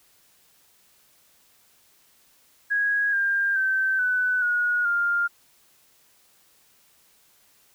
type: tone with pitch steps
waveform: sine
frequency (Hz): 1653 / 1599.5 / 1547.7 / 1497.5 / 1449 / 1402.1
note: G#6 / G6 / G6 / F#6 / F#6 / F6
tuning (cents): -9 / +34 / -23 / +20 / -37 / +6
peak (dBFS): -20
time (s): 2.7-5.28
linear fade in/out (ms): 20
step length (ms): 430
effects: white hiss -60 dBFS RMS until 7.74 s